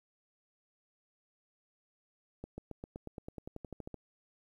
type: accelerating click train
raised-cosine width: 2 ms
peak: -29 dBFS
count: 16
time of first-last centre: 2.44-3.943 s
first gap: 140 ms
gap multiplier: 0.95
effects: 11-bit